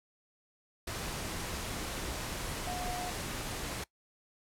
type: tone in noise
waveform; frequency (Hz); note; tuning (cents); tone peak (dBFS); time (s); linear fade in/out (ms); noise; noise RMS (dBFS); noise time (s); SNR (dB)
sine; 721; F#5; -45; -38; 2.67-3.1; 5; pink; -38; 0.87-3.84; -3
effects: noise-tail reverb RT60 0.1 s tail -20 dB re dry + low-pass 12000 Hz 12 dB/octave